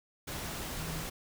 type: tone in noise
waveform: sine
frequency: 160 Hz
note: D#3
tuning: 49 cents sharp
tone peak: -40 dBFS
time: 0.77-1.03 s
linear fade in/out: 10 ms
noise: pink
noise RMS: -39 dBFS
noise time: 0.27-1.1 s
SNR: -4 dB
effects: none